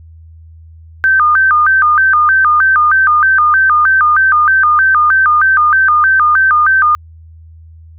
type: tone with vibrato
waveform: sine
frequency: 1374 Hz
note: F6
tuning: 29 cents flat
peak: -6 dBFS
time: 1.04-6.95 s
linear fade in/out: 0 ms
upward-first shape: square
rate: 3.2 Hz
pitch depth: 210 cents each way
effects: added 81 Hz sine -34 dBFS peak until 7.98 s